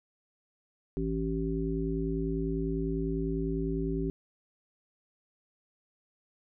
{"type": "harmonic tone", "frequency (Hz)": 55, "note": "A1", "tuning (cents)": 0, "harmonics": [1, 3, 5, 7], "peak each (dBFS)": [-34, -34, -34, -34], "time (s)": [0.97, 4.1], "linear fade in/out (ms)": 0, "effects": []}